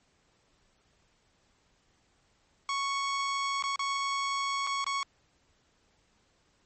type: tone with dropouts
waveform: sawtooth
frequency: 1108.7 Hz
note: C#6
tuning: in tune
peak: -25 dBFS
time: 2.69-5.03 s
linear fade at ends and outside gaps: 1 ms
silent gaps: 3.625-3.638 / 3.759-3.793 / 4.667-4.671 / 4.843-4.865 s
effects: pink hiss -69 dBFS RMS until 6.65 s + MP3 32 kbps